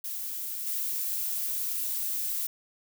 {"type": "noise with level steps", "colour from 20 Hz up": "violet", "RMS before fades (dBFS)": [-35, -31], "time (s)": [0.04, 2.47], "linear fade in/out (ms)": 5, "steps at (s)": 0.66, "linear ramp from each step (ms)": 10, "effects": []}